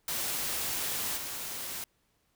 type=noise with level steps; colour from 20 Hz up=white; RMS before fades=-33 / -38 dBFS; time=0.08-1.84 s; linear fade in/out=2 ms; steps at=1.16 s; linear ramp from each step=20 ms; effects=pink hiss -73 dBFS RMS until 2.35 s